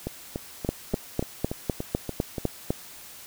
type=two click trains; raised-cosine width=2 ms; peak=-16 / -10 dBFS; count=9 / 9; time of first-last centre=0.07-2.382 / 0.69-2.705 s; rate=3.46 / 3.97 Hz; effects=white hiss -45 dBFS RMS until 3.26 s